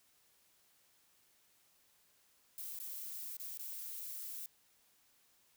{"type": "noise with dropouts", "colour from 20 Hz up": "violet", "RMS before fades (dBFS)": -45, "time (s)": [2.58, 4.46], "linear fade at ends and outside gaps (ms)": 1, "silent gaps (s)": [[2.789, 2.8], [3.369, 3.398], [3.575, 3.593]], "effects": ["white hiss -71 dBFS RMS until 5.56 s"]}